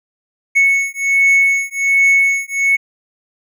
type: beating tone pair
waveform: triangle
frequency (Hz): 2207 / 2208.3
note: C#7 / C#7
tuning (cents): -8 / -7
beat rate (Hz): 1.3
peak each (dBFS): -12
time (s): 0.55-2.77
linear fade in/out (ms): 20
effects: none